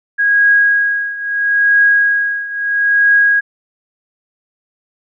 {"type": "tone with tremolo", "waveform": "sine", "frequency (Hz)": 1645, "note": "G#6", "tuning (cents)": -17, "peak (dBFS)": -6, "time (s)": [0.18, 3.41], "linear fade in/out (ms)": 20, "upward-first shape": "triangle", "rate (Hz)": 0.76, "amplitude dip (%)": 85, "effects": []}